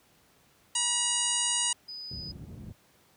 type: harmonic tone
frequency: 960 Hz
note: B5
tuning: 49 cents flat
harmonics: 1 / 2 / 3 / 4 / 5 / 6 / 7 / 8 / 9 / 10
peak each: -38 / -42 / -32 / -38 / -38 / -41 / -31 / -39 / -31 / -37 dBFS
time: 0.75-1.73 s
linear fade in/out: 5 ms
type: tone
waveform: sine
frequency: 4985 Hz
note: D#8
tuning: 2 cents sharp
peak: -38 dBFS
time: 1.88-2.32 s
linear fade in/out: 10 ms
type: low-pass noise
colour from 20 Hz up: pink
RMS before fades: -39 dBFS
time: 2.11-2.72 s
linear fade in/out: 5 ms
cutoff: 180 Hz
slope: 12 dB/octave
effects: pink hiss -63 dBFS RMS until 3.16 s + high-pass 80 Hz 12 dB/octave